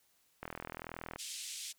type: click train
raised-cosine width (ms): 0.5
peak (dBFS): -26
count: 31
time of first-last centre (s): 0.43-1.16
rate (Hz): 41.1
type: band-pass noise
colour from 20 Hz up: white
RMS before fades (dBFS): -44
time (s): 1.18-1.73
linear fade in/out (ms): 20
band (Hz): 2600 to 9100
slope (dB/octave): 24
effects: white hiss -72 dBFS RMS until 1.78 s